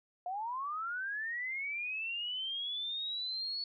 sine linear sweep, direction up, 698.5 to 4435 Hz, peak -35 dBFS, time 0.26-3.64 s, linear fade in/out 2 ms, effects none

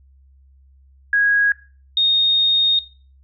sine tone pair in turn, 1650 / 3704 Hz, G#6 / A#7, -12 / -12 cents, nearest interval octave + major second, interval 1400 cents, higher second, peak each -13 dBFS, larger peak neither, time 1.13-1.52 / 1.97-2.79 s, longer second, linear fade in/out 2 ms, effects noise-tail reverb RT60 0.4 s tail -19 dB re dry + added 67 Hz sine -48 dBFS peak until 3.23 s

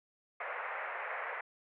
white band-pass noise, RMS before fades -40 dBFS, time 0.4-1.41 s, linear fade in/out 5 ms, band 480 to 2200 Hz, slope 48 dB/octave, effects none

